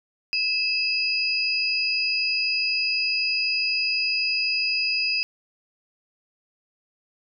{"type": "tone pair together", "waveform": "sine", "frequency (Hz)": [2613, 4924], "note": ["E7", "D#8"], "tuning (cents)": [-16, -19], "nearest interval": "major seventh", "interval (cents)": 1097, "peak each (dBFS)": -24, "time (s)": [0.33, 5.23], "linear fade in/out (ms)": 0, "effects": []}